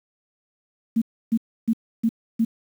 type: tone bursts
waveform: sine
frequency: 226.9 Hz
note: A#3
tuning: 47 cents flat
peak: -16 dBFS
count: 5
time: 0.96-2.45 s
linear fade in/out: 10 ms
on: 58 ms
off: 300 ms
effects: 8-bit